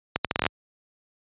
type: accelerating click train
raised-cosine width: 0.3 ms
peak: -6 dBFS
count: 9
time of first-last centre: 0.16-0.465 s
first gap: 87 ms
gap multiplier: 0.74
effects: high-pass 60 Hz 12 dB/octave + resampled to 8000 Hz